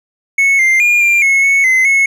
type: tone with pitch steps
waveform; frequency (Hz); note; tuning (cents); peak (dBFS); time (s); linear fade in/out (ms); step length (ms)
triangle; 2202 / 2095 / 2420 / 2384 / 2183 / 2208 / 2052 / 2188; C#7 / C7 / D#7 / D7 / C#7 / C#7 / C7 / C#7; -12 / +2 / -49 / +25 / -27 / -7 / -34 / -23; -6; 0.38-2.06; 5; 210
effects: none